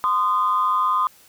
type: tone pair together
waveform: sine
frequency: 1034 / 1229.6 Hz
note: C6 / D#6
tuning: -21 / -21 cents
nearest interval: minor third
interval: 300 cents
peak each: -19 / -19 dBFS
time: 0.04-1.07 s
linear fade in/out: 0 ms
effects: tanh soft clip ceiling -10 dBFS + white hiss -52 dBFS RMS until 1.28 s